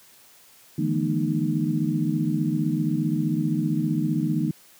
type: tone cluster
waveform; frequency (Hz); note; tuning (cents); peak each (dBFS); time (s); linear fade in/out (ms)
sine; 151.9 / 167.2 / 211.3 / 239.4 / 307.8; D#3 / E3 / G#3 / A#3 / D#4; -41 / +25 / +30 / +46 / -19; -26 / -27 / -29 / -28 / -27; 0.78-4.51; 5
effects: white hiss -53 dBFS RMS until 4.79 s + high-pass 100 Hz 12 dB/octave